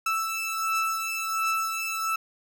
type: beating tone pair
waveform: 30% pulse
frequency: 1318.5 / 1319.9 Hz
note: E6 / E6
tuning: 0 / +2 cents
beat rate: 1.4 Hz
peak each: -28 / -25 dBFS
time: 0.06-2.16 s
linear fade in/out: 5 ms
effects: none